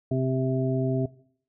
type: harmonic tone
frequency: 130.8 Hz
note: C3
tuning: in tune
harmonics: 1 / 2 / 3 / 5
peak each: -25 / -28 / -30 / -32 dBFS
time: 0.11-1.06 s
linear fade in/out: 5 ms
effects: noise-tail reverb RT60 0.6 s tail -20 dB re dry